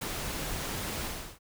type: noise with ADSR envelope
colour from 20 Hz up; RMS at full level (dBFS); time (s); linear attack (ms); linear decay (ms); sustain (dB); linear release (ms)
pink; -33; 0.01-1.39; 11; 5; -2; 340
effects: none